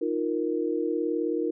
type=chord; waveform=sine; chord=Eb suspended second; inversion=none; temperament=just; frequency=311.1 / 350 / 466.7 Hz; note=Eb4 / F4 / Bb4; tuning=0 / +4 / +2 cents; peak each=-29 dBFS; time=0.01-1.51 s; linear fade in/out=10 ms; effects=none